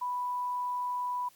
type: tone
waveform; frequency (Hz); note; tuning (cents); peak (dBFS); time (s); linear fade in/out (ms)
sine; 987.8; B5; 0; -30; 0.01-1.29; 10
effects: white hiss -61 dBFS RMS until 1.35 s + Opus 48 kbps